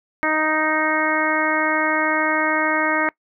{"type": "harmonic tone", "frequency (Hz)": 311.1, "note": "D#4", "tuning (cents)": 0, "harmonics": [1, 2, 3, 4, 5, 6, 7], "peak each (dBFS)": [-25, -25, -25, -25, -25, -25, -25], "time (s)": [0.23, 3.09], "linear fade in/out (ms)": 0, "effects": ["noise-tail reverb RT60 0.1 s tail -23 dB re dry"]}